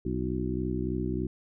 harmonic tone with a mistuned harmonic, 63.3 Hz, B1, 43 cents sharp, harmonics 1 / 2 / 3 / 4 / 5 / 6, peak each -35 / -35 / -35 / -35 / -35 / -35 dBFS, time 0.05-1.27 s, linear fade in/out 5 ms, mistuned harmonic 6, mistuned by -55 cents, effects none

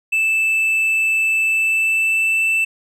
triangle tone with pitch glide, 2637 to 2654 Hz, E7 to E7, 0 to +11 cents, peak -13 dBFS, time 0.12-2.65 s, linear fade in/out 10 ms, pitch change +11 cents, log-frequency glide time 1.41-2.45 s, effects none

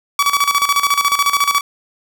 sawtooth tone with tremolo, 1140 Hz, C#6, 48 cents sharp, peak -7 dBFS, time 0.19-1.61 s, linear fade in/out 2 ms, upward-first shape square, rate 14 Hz, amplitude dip 70%, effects none

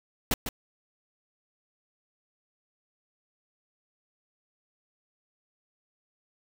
pink noise with echo, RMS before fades -25 dBFS, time 0.31-0.34 s, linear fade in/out 2 ms, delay 150 ms, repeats 1, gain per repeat -8 dB, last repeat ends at 0.49 s, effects none

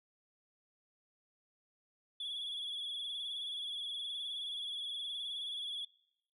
sine tone with vibrato, 3382 Hz, G#7, 31 cents sharp, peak -36 dBFS, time 2.2-5.85 s, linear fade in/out 5 ms, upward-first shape sine, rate 19 Hz, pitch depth 54 cents each way, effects noise-tail reverb RT60 0.8 s tail -25 dB re dry + tanh soft clip ceiling -36 dBFS

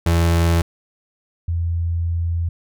35% pulse / sine tone pair in turn, 84.2 / 84.56 Hz, E2 / E2, +37 / +45 cents, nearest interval unison, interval 8 cents, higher second, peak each -12 / -18 dBFS, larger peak first, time 0.06-0.62 / 1.48-2.49 s, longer second, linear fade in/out 5 ms, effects none

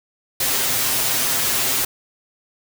white noise with comb filter, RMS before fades -20 dBFS, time 0.4-1.85 s, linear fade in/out 5 ms, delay 7.6 ms, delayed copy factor +1, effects none

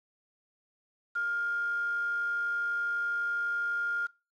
sine tone with quantisation, 1408 Hz, F6, 14 cents sharp, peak -28 dBFS, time 1.15-4.07 s, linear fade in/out 10 ms, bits 8, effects noise-tail reverb RT60 0.3 s tail -22 dB re dry + low-pass 5000 Hz 12 dB/octave

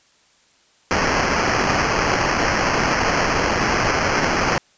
white noise with sample-and-hold, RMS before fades -19 dBFS, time 0.91-4.58 s, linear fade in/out 0 ms, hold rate 3675 Hz, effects white hiss -57 dBFS RMS until 4.77 s + resampled to 16000 Hz

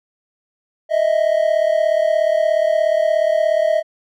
triangle tone pair together, 621.1 / 658 Hz, D#5 / E5, -3 / -3 cents, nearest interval minor second, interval 100 cents, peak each -14 / -15 dBFS, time 0.89-3.83 s, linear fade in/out 50 ms, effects none

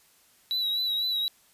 triangle tone with vibrato, 3909 Hz, B7, 19 cents flat, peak -24 dBFS, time 0.51-1.28 s, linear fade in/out 0 ms, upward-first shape triangle, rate 4 Hz, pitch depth 51 cents each way, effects white hiss -61 dBFS RMS until 1.53 s + resampled to 32000 Hz

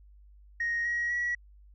sine tone with pitch steps, 1871 / 1899.3 / 1928.1 Hz, A#6 / A#6 / B6, +6 / +32 / -42 cents, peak -26 dBFS, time 0.6-1.35 s, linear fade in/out 5 ms, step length 250 ms, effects tanh soft clip ceiling -24 dBFS + added 50 Hz sine -52 dBFS peak until 1.74 s

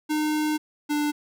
square tone pair in turn, 305 / 296 Hz, D#4 / D4, -34 / +14 cents, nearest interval minor second, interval 52 cents, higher first, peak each -23 dBFS, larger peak neither, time 0.09-0.58 / 0.89-1.12 s, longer first, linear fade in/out 20 ms, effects none

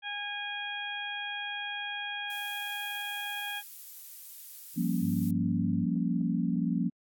harmonic tone, 820 Hz, G#5, 22 cents flat, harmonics 1 / 2 / 3 / 4, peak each -41 / -38 / -40 / -39 dBFS, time 0.02-3.63 s, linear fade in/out 50 ms
violet noise, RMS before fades -45 dBFS, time 2.3-5.31 s, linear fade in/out 2 ms
sine chord, G half-diminished seventh, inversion third, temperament equal, 174.61 / 196 / 233.1 / 277.2 Hz, F3 / G3 / Bb3 / Db4, 0 / 0 / 0 / 0 cents, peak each -30 / -34 / -31 / -34 dBFS, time 4.76-6.9 s, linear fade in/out 20 ms
sine tone, 100.8 Hz, G2, 49 cents sharp, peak -35 dBFS, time 5-5.87 s, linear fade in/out 50 ms
effects AAC 64 kbps

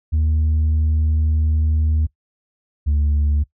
sine tone pair in turn, 77.78 / 73.41 Hz, D#2 / D2, 0 / 0 cents, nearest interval minor second, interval 100 cents, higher first, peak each -12 / -12 dBFS, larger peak neither, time 0.12-2.07 / 2.86-3.44 s, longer first, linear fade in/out 20 ms, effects noise-tail reverb RT60 0.1 s tail -20 dB re dry + tanh soft clip ceiling -13 dBFS

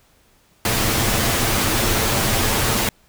pink noise with comb filter, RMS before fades -19 dBFS, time 0.65-2.89 s, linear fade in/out 2 ms, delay 8.9 ms, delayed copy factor +0.55, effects pink hiss -57 dBFS RMS until 3.08 s

